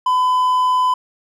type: tone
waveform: triangle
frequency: 1008 Hz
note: B5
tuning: 35 cents sharp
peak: -11 dBFS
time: 0.06-0.94 s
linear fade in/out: 5 ms
effects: none